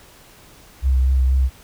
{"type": "tone with vibrato", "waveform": "sine", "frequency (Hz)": 65.41, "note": "C2", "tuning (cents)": 0, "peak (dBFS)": -12, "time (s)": [0.82, 1.5], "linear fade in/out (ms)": 50, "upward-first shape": "triangle", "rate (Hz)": 4.2, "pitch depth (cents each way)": 31, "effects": ["tanh soft clip ceiling -9 dBFS", "pink hiss -47 dBFS RMS until 1.63 s"]}